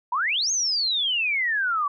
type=exponential two-way sweep; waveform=sine; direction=up then down; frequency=918 to 6580 to 1122 Hz; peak=-21 dBFS; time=0.12-1.88 s; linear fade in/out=5 ms; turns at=0.51 s; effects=none